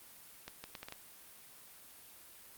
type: accelerating click train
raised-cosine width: 0.2 ms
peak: -26 dBFS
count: 6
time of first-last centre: 0.48-0.924 s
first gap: 160 ms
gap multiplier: 0.7
effects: white hiss -56 dBFS RMS until 2.57 s + Opus 32 kbps